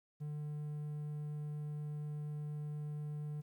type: tone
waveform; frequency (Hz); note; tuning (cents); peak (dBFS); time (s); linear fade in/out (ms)
triangle; 149.3; D3; +29; -37; 0.2-3.42; 20
effects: 12-bit